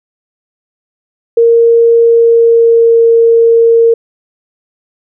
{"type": "tone with pitch glide", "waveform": "sine", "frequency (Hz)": [464.1, 460.6], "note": ["A#4", "A#4"], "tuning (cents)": [-8, -21], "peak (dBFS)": -3, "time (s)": [1.37, 3.94], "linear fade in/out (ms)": 5, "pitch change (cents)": -13, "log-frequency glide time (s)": [2.01, 3.01], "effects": []}